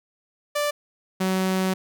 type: tone pair in turn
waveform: sawtooth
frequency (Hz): 587.3 / 187.95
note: D5 / F#3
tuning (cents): 0 / +27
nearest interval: octave + minor sixth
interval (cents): 1973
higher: first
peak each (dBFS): -18 / -17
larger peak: second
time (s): 0.55-0.71 / 1.2-1.74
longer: second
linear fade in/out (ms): 10
effects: none